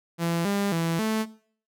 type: tone with pitch steps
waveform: sawtooth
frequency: 168.7 / 200.8 / 165.9 / 219 Hz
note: E3 / G3 / E3 / A3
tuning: +40 / +42 / +11 / -8 cents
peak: -20 dBFS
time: 0.18-1.26 s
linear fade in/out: 50 ms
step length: 270 ms
effects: noise-tail reverb RT60 0.5 s tail -18 dB re dry